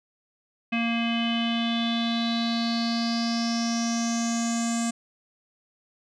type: tone with low-pass filter sweep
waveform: square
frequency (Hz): 232.1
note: A#3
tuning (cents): -7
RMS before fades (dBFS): -26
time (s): 0.72-4.91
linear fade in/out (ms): 10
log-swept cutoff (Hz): 2600 to 7700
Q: 7
effects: none